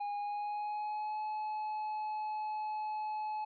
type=tone with pitch glide; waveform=triangle; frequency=820 to 855.3 Hz; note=G#5 to A5; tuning=-22 to -49 cents; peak=-33 dBFS; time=0-3.45 s; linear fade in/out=10 ms; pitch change=+73 cents; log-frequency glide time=0.17-1.2 s; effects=resampled to 11025 Hz